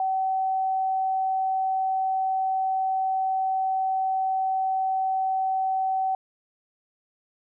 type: tone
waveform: sine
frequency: 762 Hz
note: G5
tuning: 49 cents flat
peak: -22 dBFS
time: 0-6.15 s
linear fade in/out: 2 ms
effects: none